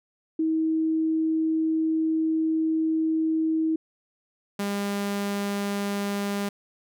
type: tone pair in turn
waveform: sine / sawtooth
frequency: 319.2 / 201.5 Hz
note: D#4 / G3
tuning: +44 / +48 cents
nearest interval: minor sixth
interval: 796 cents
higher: first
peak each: -21 / -22 dBFS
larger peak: first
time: 0.39-3.76 / 4.59-6.49 s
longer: first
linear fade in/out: 5 ms
effects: none